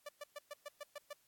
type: tone bursts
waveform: sawtooth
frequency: 585 Hz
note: D5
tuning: 7 cents flat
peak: -40 dBFS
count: 8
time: 0.06-1.132 s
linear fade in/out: 5 ms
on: 29 ms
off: 120 ms
effects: white hiss -73 dBFS RMS until 1.27 s + AAC 64 kbps